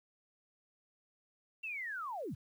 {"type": "linear sweep", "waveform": "sine", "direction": "down", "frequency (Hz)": [2737, 79.6], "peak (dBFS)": -38, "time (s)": [1.63, 2.35], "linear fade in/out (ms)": 10, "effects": ["11-bit"]}